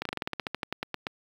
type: slowing click train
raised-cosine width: 0.3 ms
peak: -14 dBFS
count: 16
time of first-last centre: 0.02-1.068 s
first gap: 33 ms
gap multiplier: 1.1
effects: high-pass 60 Hz 12 dB/octave + 7-bit